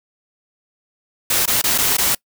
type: noise with dropouts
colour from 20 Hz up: white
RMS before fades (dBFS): -17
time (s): 1.3-2.15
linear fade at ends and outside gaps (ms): 5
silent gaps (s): 1.458-1.476 / 1.616-1.639 / 1.779-1.783 / 1.97-1.982
effects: noise-tail reverb RT60 0.1 s tail -25 dB re dry